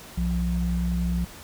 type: tone pair together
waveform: sine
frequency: 62.52 / 174.61 Hz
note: B1 / F3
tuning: +22 / 0 cents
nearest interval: octave + tritone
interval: 1778 cents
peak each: -25 dBFS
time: 0.17-1.25 s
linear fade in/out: 10 ms
effects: pink hiss -44 dBFS RMS until 1.43 s